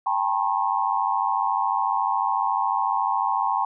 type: tone cluster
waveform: sine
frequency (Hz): 792 / 872 / 966 / 1080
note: G5 / A5 / B5 / C#6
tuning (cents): +18 / -16 / -39 / -45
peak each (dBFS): -26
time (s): 0.06-3.65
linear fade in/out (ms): 5
effects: none